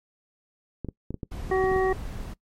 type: clicks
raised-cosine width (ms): 3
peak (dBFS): -19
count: 9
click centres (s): 0.847 / 0.887 / 1.106 / 1.143 / 1.232 / 1.501 / 1.64 / 1.716 / 1.762
type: noise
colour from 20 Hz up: brown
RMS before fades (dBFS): -35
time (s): 1.31-2.34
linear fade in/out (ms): 10
type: harmonic tone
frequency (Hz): 377.5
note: F#4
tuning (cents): +35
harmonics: 1 / 2 / 3 / 5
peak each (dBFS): -21 / -28 / -32 / -33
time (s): 1.51-1.93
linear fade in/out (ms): 5
effects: noise-tail reverb RT60 0.1 s tail -21 dB re dry + MP3 64 kbps